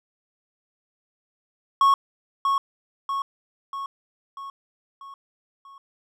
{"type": "tone with echo", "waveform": "triangle", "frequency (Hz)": 1101, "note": "C#6", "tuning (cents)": -12, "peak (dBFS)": -12, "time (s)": [1.81, 1.94], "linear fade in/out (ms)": 2, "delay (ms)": 640, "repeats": 6, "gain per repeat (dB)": -5, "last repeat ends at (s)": 5.78, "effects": []}